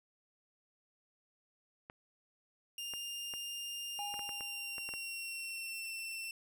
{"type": "clicks", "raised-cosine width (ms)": 0.5, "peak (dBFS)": -32, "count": 10, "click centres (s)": [1.899, 2.937, 3.338, 4.141, 4.193, 4.292, 4.408, 4.782, 4.89, 4.938]}
{"type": "tone with pitch glide", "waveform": "sawtooth", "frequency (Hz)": [2806, 2692], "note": ["F7", "E7"], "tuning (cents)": [8, 36], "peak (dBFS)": -37, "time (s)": [2.78, 6.31], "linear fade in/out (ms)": 2, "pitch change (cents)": -72, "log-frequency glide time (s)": [4.08, 5.9]}
{"type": "tone with exponential decay", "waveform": "triangle", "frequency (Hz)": 819, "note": "G#5", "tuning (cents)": -24, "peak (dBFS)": -37, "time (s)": [3.99, 5.14], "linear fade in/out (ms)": 0, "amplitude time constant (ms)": 250}
{"effects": []}